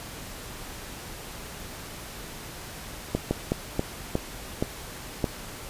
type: slowing click train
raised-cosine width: 2 ms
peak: -10 dBFS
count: 7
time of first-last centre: 3.15-5.242 s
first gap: 160 ms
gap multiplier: 1.31
effects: pink hiss -40 dBFS RMS until 5.69 s + resampled to 32000 Hz